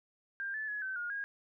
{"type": "tone with pitch steps", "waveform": "sine", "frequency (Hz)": [1594, 1740, 1689, 1537, 1428, 1634], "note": ["G6", "A6", "G#6", "G6", "F6", "G#6"], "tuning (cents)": [28, -20, 29, -35, 38, -29], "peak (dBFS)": -35, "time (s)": [0.4, 1.24], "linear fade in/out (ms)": 0, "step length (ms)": 140, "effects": []}